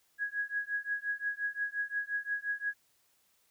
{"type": "tone with tremolo", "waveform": "sine", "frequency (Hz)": 1660, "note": "G#6", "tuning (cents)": -1, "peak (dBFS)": -28, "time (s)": [0.18, 2.74], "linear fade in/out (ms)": 50, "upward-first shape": "triangle", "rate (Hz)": 5.7, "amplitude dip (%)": 100, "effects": ["white hiss -71 dBFS RMS until 3.5 s"]}